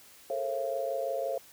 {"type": "tone cluster", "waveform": "sine", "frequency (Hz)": [433.8, 459.7, 539, 677], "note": ["A4", "A#4", "C#5", "E5"], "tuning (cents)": [-25, -24, -49, 46], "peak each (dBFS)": [-40, -40, -32, -34], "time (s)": [0.3, 1.38], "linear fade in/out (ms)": 2, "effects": ["white hiss -55 dBFS RMS until 1.52 s"]}